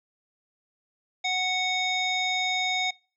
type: harmonic tone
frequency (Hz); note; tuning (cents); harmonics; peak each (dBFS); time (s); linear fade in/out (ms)
740; F#5; 0; 1 / 3 / 5 / 7 / 9; -30 / -28 / -29 / -40 / -40; 1.24-2.91; 10
effects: noise-tail reverb RT60 0.4 s tail -26 dB re dry